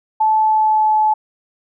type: tone with pitch glide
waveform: sine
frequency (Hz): 870 to 861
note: A5 to A5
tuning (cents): -20 to -38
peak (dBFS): -11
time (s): 0.2-1.14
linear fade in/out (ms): 10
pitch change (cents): -18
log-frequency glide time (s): 0.37-0.96
effects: none